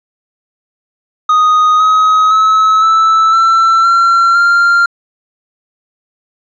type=tone with pitch steps; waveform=triangle; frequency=1244.5 / 1267.7 / 1291.4 / 1315.5 / 1340 / 1365 / 1390.5 Hz; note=D#6 / D#6 / E6 / E6 / E6 / F6 / F6; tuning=0 / +32 / -36 / -4 / +28 / -40 / -8 cents; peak=-4 dBFS; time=1.29-4.86 s; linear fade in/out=5 ms; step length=510 ms; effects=resampled to 16000 Hz